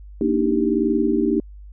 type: chord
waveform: sine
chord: Eb major seventh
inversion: second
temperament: equal with one note detuned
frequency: 233.1 / 293.7 / 315.1 / 392 Hz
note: Bb3 / D4 / Eb4 / G4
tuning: 0 / 0 / +22 / 0 cents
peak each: -22 / -22 / -22 / -22 dBFS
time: 0.21-1.4 s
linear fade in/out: 2 ms
effects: added 50 Hz sine -37 dBFS peak until 1.72 s